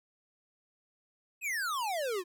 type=exponential sweep; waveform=square; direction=down; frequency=2637 to 339.4 Hz; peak=-32 dBFS; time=1.41-2.24 s; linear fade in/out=50 ms; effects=none